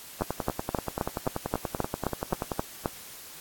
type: two click trains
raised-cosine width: 1 ms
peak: -14 / -11 dBFS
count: 25 / 11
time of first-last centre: 0.21-2.518 / 0.22-2.859 s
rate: 10.4 / 3.79 Hz
effects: white hiss -45 dBFS RMS until 3.4 s + AAC 64 kbps